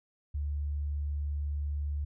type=tone; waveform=sine; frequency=72.8 Hz; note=D2; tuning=15 cents flat; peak=-30 dBFS; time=0.34-2.05 s; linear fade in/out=10 ms; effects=none